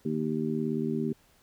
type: harmonic tone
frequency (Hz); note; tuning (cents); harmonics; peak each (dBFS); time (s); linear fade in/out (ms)
77.78; D#2; 0; 2 / 3 / 4 / 5; -34 / -30 / -35 / -33; 0.05-1.13; 5
effects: pink hiss -63 dBFS RMS until 1.42 s